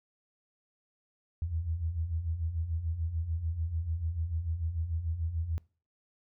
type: beating tone pair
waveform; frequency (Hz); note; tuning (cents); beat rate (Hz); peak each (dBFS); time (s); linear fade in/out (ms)
sine; 77.3 / 84.1; D#2 / E2; -11 / +35; 6.8; -37 / -31; 1.42-5.58; 0
effects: noise-tail reverb RT60 0.4 s tail -24 dB re dry